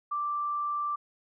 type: tone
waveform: sine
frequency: 1174.7 Hz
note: D6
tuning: in tune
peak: -28 dBFS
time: 0.11-0.96 s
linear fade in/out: 10 ms
effects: none